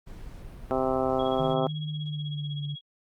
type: noise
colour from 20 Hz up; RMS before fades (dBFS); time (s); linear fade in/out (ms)
brown; -42; 0.06-1.55; 20
type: harmonic tone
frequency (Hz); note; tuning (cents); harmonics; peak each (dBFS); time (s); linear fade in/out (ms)
130.81; C3; 0; 1 / 2 / 3 / 4 / 5 / 6 / 7 / 8 / 9 / 10; -41 / -31 / -30 / -30 / -30 / -31 / -41 / -38 / -41 / -37; 0.71-1.67; 0
type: tone with tremolo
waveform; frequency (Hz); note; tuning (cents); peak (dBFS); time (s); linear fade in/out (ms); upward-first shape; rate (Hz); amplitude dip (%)
sine; 3312; G#7; -5; -37; 1.19-2.81; 5; sine; 16; 85
type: tone with pitch glide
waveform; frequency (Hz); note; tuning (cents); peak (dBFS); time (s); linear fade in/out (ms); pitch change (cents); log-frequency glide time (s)
sine; 152.8 to 144.98; D#3 to D3; -31 to -22; -30; 1.38-2.76; 20; -91; 1.79-2.59
effects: Opus 48 kbps